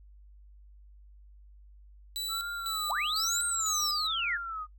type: tone with tremolo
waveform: sawtooth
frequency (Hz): 3951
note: B7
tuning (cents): 0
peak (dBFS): -29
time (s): 2.16-4.07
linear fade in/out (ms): 0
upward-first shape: square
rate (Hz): 2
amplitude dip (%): 70
type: tone with vibrato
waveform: sine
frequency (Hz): 1299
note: E6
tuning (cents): -26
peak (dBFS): -34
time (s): 2.28-4.67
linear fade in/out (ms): 50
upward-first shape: sine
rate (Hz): 1.1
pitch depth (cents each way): 140
type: linear two-way sweep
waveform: sine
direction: up then down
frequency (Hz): 511 to 8500 to 1537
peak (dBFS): -29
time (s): 2.89-4.38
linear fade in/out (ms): 20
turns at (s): 3.45
effects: noise-tail reverb RT60 0.1 s tail -18 dB re dry + added 50 Hz sine -51 dBFS peak until 4.78 s